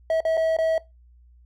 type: tone with dropouts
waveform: triangle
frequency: 646 Hz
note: E5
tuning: 35 cents flat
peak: -17 dBFS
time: 0.1-0.78 s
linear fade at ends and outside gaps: 2 ms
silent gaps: 0.205-0.251 / 0.371-0.375 / 0.567-0.586 s
effects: noise-tail reverb RT60 0.2 s tail -19 dB re dry + added 60 Hz sine -50 dBFS peak until 1.45 s